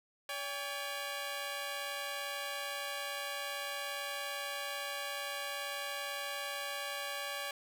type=tone pair together; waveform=10% pulse; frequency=569 / 804.7 Hz; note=C#5 / G5; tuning=+45 / +45 cents; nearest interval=tritone; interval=600 cents; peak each=-31 / -34 dBFS; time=0.29-7.51 s; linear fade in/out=2 ms; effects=none